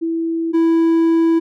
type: tone pair in turn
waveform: sine / triangle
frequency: 329.6 / 329.6 Hz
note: E4 / E4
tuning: 0 / 0 cents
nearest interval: unison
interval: 0 cents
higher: neither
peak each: -17 / -9 dBFS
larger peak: second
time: 0.01-0.53 / 0.53-1.4 s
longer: second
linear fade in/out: 20 ms
effects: none